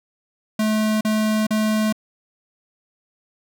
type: tone bursts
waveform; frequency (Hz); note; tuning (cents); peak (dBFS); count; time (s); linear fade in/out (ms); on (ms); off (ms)
square; 215.9; A3; -33; -18; 3; 0.59-1.926; 5; 420; 38
effects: none